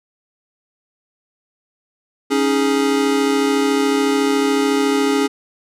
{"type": "chord", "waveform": "square", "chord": "C# suspended second", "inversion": "none", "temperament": "equal", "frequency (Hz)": [277.2, 311.1, 415.3], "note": ["C#4", "D#4", "G#4"], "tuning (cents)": [0, 0, 0], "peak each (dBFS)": [-18, -24, -19], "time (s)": [2.3, 5.28], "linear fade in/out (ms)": 20, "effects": ["low-pass 10000 Hz 12 dB/octave"]}